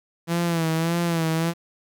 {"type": "tone with vibrato", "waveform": "sawtooth", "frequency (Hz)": 166.3, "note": "E3", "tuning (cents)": 16, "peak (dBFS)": -17, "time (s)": [0.27, 1.54], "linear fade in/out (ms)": 50, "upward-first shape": "sine", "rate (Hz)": 1.7, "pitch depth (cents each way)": 59, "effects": ["9-bit"]}